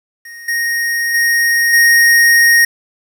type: tone with level steps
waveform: square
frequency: 1864.7 Hz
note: A#6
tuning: in tune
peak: -31 / -15 / -11 / -7 dBFS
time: 0.25-2.65 s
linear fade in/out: 5 ms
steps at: 0.48 / 1.14 / 1.73 s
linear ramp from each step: 5 ms
effects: 8-bit